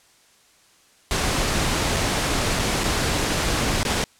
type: noise with dropouts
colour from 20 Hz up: pink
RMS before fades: -22 dBFS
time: 1.11-4.04 s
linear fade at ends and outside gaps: 0 ms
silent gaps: 1.963-1.966 / 2.591-2.595 / 2.836-2.84 / 3.831-3.851 s
effects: white hiss -56 dBFS RMS until 4.19 s + low-pass 9000 Hz 12 dB/octave